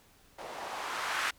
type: noise with low-pass filter sweep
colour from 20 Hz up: violet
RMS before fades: -36 dBFS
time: 0.38-1.31 s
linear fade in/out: 10 ms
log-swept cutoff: 570 to 1600 Hz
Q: 1.6
effects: pink hiss -62 dBFS RMS until 1.38 s